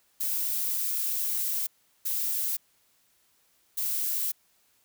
violet noise bursts at uneven times, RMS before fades -29 dBFS, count 3, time 0.2-1.67 / 2.05-2.57 / 3.77-4.32 s, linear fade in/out 10 ms, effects white hiss -67 dBFS RMS until 4.84 s

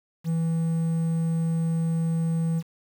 triangle tone with quantisation, 164.2 Hz, E3, 6 cents flat, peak -20 dBFS, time 0.24-2.63 s, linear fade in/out 50 ms, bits 8, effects none

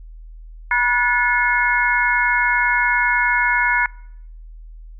sine tone cluster, 968 / 1461 / 1731 / 2164 Hz, B5 / F#6 / A6 / C#7, -35 / -22 / -29 / -42 cents, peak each -20 dBFS, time 0.71-3.86 s, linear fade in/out 2 ms, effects noise-tail reverb RT60 0.7 s tail -24 dB re dry + added 40 Hz sine -35 dBFS peak until 4.99 s

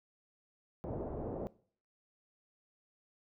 white low-pass noise, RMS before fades -40 dBFS, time 0.84-1.47 s, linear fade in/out 0 ms, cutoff 610 Hz, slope 24 dB/octave, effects noise-tail reverb RT60 0.5 s tail -20 dB re dry

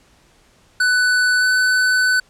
square tone with pitch glide, 1493 to 1504.3 Hz, F#6 to F#6, +15 to +28 cents, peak -14 dBFS, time 0.8-2.2 s, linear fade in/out 5 ms, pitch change +13 cents, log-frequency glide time 1.39-1.47 s, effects pink hiss -54 dBFS RMS until 2.29 s + low-pass 9000 Hz 12 dB/octave

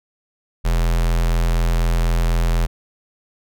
square tone with notch filter, 42.03 Hz, E1, 34 cents sharp, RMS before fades -17 dBFS, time 0.64-2.67 s, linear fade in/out 20 ms, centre 280 Hz, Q 1.9, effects none

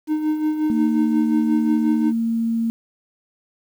triangle tone with tremolo, 307.6 Hz, D#4, 20 cents flat, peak -14 dBFS, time 0.07-2.13 s, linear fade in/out 50 ms, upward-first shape sine, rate 5.6 Hz, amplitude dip 55%
sine tone, 228.6 Hz, A#3, 34 cents flat, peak -18 dBFS, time 0.7-2.7 s, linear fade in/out 0 ms
effects 8-bit

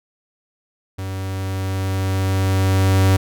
45% pulse tone with level ramp, 95.5 Hz, G2, 45 cents flat, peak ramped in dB -25 to -11 dBFS, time 0.98-3.17 s, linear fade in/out 10 ms, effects none

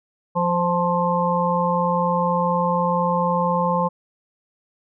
harmonic tone with a mistuned harmonic, 175.8 Hz, F3, 12 cents sharp, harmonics 1 / 3 / 5 / 6, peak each -23 / -23 / -23 / -23 dBFS, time 0.35-3.89 s, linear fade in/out 20 ms, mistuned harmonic 3, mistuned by -19 cents, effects none

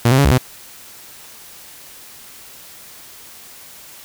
sawtooth tone with pitch steps, 118.3 / 131.9 / 140.6 / 67.9 / 127.3 Hz, A#2 / C3 / C#3 / C#2 / C3, +26 / +14 / +25 / -35 / -47 cents, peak -6 dBFS, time 0.05-0.38 s, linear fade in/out 5 ms, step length 66 ms, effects white hiss -40 dBFS RMS until 4.04 s

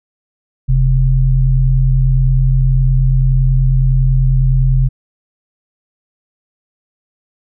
sine tone pair together, 40.84 / 131 Hz, E1 / C3, -15 / +2 cents, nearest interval octave + minor sixth, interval 2017 cents, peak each -11 dBFS, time 0.68-4.89 s, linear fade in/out 20 ms, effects none

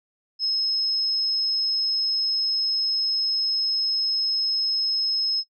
sine tone, 5170 Hz, E8, 34 cents flat, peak -20 dBFS, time 0.39-5.44 s, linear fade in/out 50 ms, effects noise-tail reverb RT60 0.1 s tail -23 dB re dry

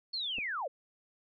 sine linear sweep, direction down, 4435 to 463.7 Hz, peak -33 dBFS, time 0.13-0.68 s, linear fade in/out 10 ms
clicks, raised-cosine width 2 ms, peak -34 / -33 dBFS, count 2, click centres 0.383 / 0.387 s
effects none

